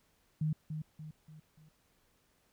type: tone with echo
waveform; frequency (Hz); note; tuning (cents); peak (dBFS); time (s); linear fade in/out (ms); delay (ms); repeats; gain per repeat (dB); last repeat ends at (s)
sine; 154.7; D#3; -10; -29; 0.41-0.53; 5; 290; 4; -7; 1.69
effects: pink hiss -72 dBFS RMS until 2.52 s

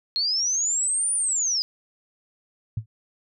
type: linear two-way sweep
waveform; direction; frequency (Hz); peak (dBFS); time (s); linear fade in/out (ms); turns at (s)
sine; up then down; 4186 to 9510 to 4866; -21; 0.16-1.62; 0; 1.14
type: tone with exponential decay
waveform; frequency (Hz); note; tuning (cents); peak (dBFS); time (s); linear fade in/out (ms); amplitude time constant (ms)
sine; 110; A2; 0; -20; 2.77-2.86; 5; 19
effects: none

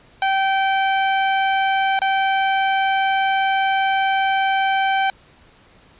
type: tone with dropouts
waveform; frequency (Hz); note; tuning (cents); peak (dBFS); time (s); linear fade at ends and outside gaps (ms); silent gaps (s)
sawtooth; 775; G5; -20; -12; 0.22-5.1; 2; 1.991-2.017
effects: pink hiss -51 dBFS RMS until 5.99 s + resampled to 8000 Hz

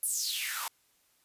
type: noise with high-pass filter sweep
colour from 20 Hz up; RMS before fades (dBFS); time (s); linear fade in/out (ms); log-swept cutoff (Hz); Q
white; -33; 0.03-0.68; 2; 11000 to 890; 5.6
effects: white hiss -69 dBFS RMS until 1.24 s + resampled to 32000 Hz

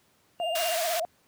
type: tone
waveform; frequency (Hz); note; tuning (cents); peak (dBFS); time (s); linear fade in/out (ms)
triangle; 2804; F7; +6; -32; 0.39-0.77; 50
type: tone with vibrato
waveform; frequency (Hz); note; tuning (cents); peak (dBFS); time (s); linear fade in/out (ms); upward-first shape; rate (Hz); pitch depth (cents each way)
sine; 670; E5; +28; -27; 0.4-1.05; 0; triangle; 16; 120
type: high-pass noise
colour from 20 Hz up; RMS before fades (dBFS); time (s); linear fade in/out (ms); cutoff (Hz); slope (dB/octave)
pink; -32; 0.55-1; 5; 1500; 12
effects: pink hiss -65 dBFS RMS until 1.27 s + high-pass 100 Hz 12 dB/octave

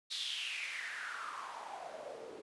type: noise with band-pass filter sweep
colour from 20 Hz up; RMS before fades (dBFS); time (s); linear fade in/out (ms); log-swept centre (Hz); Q
white; -43; 0.1-2.42; 20; 4000 to 400; 5.6
effects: resampled to 24000 Hz

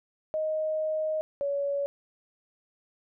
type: tone pair in turn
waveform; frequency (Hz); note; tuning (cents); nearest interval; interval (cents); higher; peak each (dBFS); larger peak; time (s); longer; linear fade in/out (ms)
sine; 624 / 564.1; D#5 / C#5; +5 / +30; major second; 175; first; -26; neither; 0.34-1.21 / 1.41-1.86; first; 0
effects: none

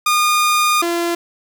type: tone pair in turn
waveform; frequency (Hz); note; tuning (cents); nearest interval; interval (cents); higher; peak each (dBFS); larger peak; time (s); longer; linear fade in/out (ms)
sawtooth; 1219 / 342.1; D#6 / F4; -36 / -36; octave + minor seventh; 2200; first; -9 / -13; first; 0.06-0.82 / 0.82-1.15; first; 5
effects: none

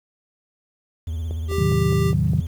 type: tone with vibrato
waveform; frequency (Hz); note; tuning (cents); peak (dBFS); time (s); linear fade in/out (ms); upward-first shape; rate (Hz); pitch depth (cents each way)
triangle; 80.9; E2; -32; -22; 1.07-2.47; 5; sine; 17; 97
type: click train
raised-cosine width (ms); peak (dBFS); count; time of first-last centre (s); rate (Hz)
2; -20; 6; 1.31-2.335; 4.88
type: tone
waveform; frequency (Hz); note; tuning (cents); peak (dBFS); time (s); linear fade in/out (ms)
square; 394.4; G4; +11; -24; 1.48-2.14; 50
type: chord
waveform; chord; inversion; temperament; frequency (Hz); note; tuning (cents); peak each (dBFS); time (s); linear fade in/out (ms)
sine; A diminished seventh; none; equal; 110 / 130.81 / 155.56 / 185; A2 / C3 / Eb3 / Gb3; 0 / 0 / 0 / 0; -24 / -24 / -21 / -25; 1.58-2.41; 5
effects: 8-bit

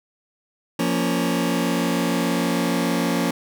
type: chord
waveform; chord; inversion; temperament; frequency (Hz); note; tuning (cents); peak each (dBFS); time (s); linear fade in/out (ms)
sawtooth; Bb minor; second; just; 174.81 / 233.1 / 279.7; F3 / Bb3 / Db4; +2 / 0 / +16; -20; 0.79-3.31; 5
effects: none

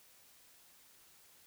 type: silence
effects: white hiss -63 dBFS RMS until 1.46 s

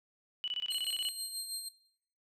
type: tone bursts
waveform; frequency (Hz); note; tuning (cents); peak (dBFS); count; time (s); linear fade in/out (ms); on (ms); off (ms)
sine; 2960; F#7; 0; -32; 11; 0.44-1.088; 0; 38; 23
type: tone with tremolo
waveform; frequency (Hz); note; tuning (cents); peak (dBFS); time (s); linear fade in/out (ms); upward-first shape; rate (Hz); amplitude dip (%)
25% pulse; 4186; C8; 0; -31; 0.7-1.69; 10; sine; 6.2; 55
effects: noise-tail reverb RT60 0.7 s tail -18 dB re dry

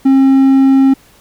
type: tone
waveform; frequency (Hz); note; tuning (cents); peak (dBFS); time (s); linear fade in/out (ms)
triangle; 268.7; C4; +46; -3; 0.05-0.94; 10
effects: pink hiss -46 dBFS RMS until 1.2 s

